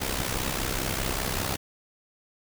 pink noise with amplitude modulation, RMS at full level -26 dBFS, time 0-1.57 s, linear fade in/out 20 ms, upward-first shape sine, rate 65.1 Hz, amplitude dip 70%, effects none

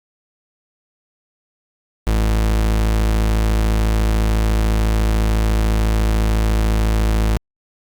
40% pulse tone, 54 Hz, A1, 32 cents flat, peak -13 dBFS, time 2.07-7.37 s, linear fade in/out 0 ms, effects Opus 48 kbps

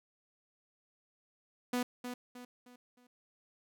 sawtooth tone with echo, 246.9 Hz, B3, in tune, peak -27 dBFS, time 1.73-1.83 s, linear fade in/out 5 ms, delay 310 ms, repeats 4, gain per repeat -8 dB, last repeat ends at 3.07 s, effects none

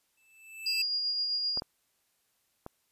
square tone with exponential growth, 2637 Hz, E7, in tune, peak -29 dBFS, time 0.17-0.82 s, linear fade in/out 5 ms, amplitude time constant 140 ms
sine tone with tremolo, 4842 Hz, D#8, 48 cents flat, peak -27 dBFS, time 0.66-1.6 s, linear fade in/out 5 ms, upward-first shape sine, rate 7.7 Hz, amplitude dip 30%
clicks, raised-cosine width 1 ms, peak -26 dBFS, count 3, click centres 1.574 / 1.621 / 2.664 s
effects white hiss -74 dBFS RMS until 2.91 s + resampled to 32000 Hz

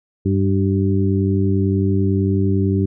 harmonic tone with a mistuned harmonic, 98 Hz, G2, in tune, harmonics 1 / 2 / 3 / 4, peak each -17 / -20 / -22 / -23 dBFS, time 0.25-2.86 s, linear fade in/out 10 ms, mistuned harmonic 4, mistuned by -31 cents, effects none

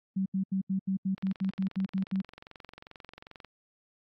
sine tone bursts, 191.5 Hz, G3, 40 cents flat, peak -26 dBFS, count 12, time 0.16-2.218 s, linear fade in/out 10 ms, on 100 ms, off 78 ms
click train, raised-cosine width 0.3 ms, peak -30 dBFS, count 52, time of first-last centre 1.18-3.447 s, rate 22.5 Hz
effects AAC 64 kbps

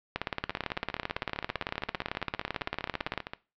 two click trains, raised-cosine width 0.3 ms, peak -19 / -13 dBFS, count 45 / 55, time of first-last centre 0.44-3.335 / 0.16-3.177 s, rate 15.2 / 17.9 Hz, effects noise-tail reverb RT60 0.3 s tail -19 dB re dry + low-pass 4000 Hz 12 dB/octave

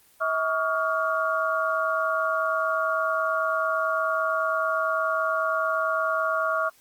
sine tone cluster, 643 / 1132 / 1241 / 1407 Hz, E5 / C#6 / D#6 / F6, -43 / +36 / -5 / +12 cents, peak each -27 / -27 / -33 / -27 dBFS, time 0.2-6.7 s, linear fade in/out 20 ms, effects white hiss -58 dBFS RMS until 6.8 s + Opus 24 kbps

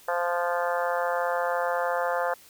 harmonic tone with a mistuned harmonic, 174 Hz, F3, 6 cents flat, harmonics 3 / 4 / 5 / 6 / 7 / 8 / 9 / 10, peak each -28 / -30 / -32 / -34 / -35 / -36 / -37 / -38 dBFS, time 0.08-2.34 s, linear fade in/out 5 ms, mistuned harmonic 8, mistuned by +21 cents, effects white hiss -53 dBFS RMS until 2.49 s

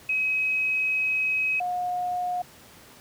sine tone pair in turn, 2542 / 718.9 Hz, D#7 / F5, +36 / +50 cents, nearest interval octave + minor seventh, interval 2186 cents, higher first, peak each -22 / -25 dBFS, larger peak first, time 0.09-1.6 / 1.6-2.42 s, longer first, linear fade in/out 5 ms, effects pink hiss -50 dBFS RMS until 3 s + high-pass 80 Hz 12 dB/octave

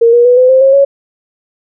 sine tone with pitch steps, 463.9 / 478 / 492.6 / 507.6 / 523.1 / 539.1 / 555.5 Hz, A#4 / A#4 / B4 / B4 / C5 / C#5 / C#5, -8 / +43 / -5 / +47 / -1 / -48 / +4 cents, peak -3 dBFS, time 0.01-0.85 s, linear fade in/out 10 ms, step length 120 ms, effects none

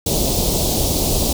pink band-stop noise, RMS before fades -18 dBFS, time 0.06-1.33 s, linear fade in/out 5 ms, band 740 to 3600 Hz, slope 24 dB/octave, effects none

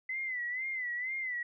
sine tone with vibrato, 2018 Hz, B6, 37 cents sharp, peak -33 dBFS, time 0.09-1.43 s, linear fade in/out 5 ms, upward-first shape sine, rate 2.1 Hz, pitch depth 91 cents each way, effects none

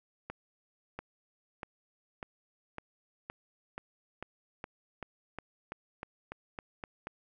accelerating click train, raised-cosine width 0.5 ms, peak -24 dBFS, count 17, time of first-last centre 0.3-7.071 s, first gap 690 ms, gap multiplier 0.93, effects none

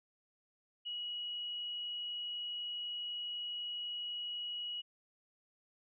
sine tone, 2912 Hz, F#7, 28 cents flat, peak -38 dBFS, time 0.85-4.82 s, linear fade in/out 20 ms, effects none

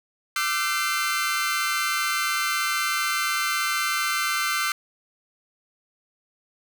sawtooth tone cluster, 1186 / 1346 / 1533 / 2083 Hz, D6 / E6 / G6 / C7, +17 / +36 / -39 / -8 cents, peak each -25 dBFS, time 0.36-4.72 s, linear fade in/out 2 ms, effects none

